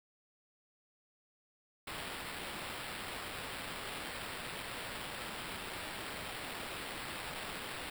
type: noise with sample-and-hold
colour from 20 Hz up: violet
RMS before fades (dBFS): -43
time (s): 1.87-7.9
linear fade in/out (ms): 5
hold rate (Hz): 6300
effects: none